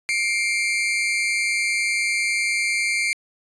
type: tone pair together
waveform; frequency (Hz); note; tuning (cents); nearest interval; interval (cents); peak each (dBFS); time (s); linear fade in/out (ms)
40% pulse; 2126 / 2336; C7 / D7; +27 / -10; major second; 163; -22; 0.09-3.13; 0
effects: resampled to 22050 Hz